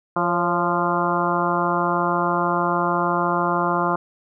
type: harmonic tone with a mistuned harmonic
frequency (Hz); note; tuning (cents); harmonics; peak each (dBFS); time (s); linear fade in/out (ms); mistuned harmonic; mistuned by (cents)
173.7; F3; -9; 1 / 2 / 3 / 4 / 5 / 6 / 7 / 8; -27 / -26 / -29 / -26 / -27 / -24 / -26 / -29; 0.16-3.96; 5; 3; +60
effects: none